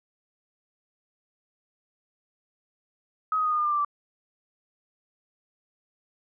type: tone with pitch steps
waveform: sine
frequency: 1269 / 1253.7 / 1238.6 / 1223.7 / 1208.9 / 1194.3 / 1179.9 / 1165.7 Hz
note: D#6 / D#6 / D#6 / D#6 / D6 / D6 / D6 / D6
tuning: +34 / +13 / -8 / -29 / +50 / +29 / +8 / -13 cents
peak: -22 dBFS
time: 3.32-3.848 s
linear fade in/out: 2 ms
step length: 66 ms
effects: none